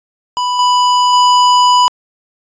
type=tone with level steps; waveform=square; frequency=990 Hz; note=B5; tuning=4 cents sharp; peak=-14 / -9 / -7 dBFS; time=0.37-1.88 s; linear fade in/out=0 ms; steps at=0.59 / 1.13 s; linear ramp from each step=2 ms; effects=resampled to 16000 Hz